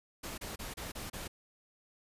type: noise bursts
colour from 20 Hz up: pink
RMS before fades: -42 dBFS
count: 6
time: 0.23-1.28 s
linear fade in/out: 10 ms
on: 150 ms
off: 30 ms
effects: resampled to 32000 Hz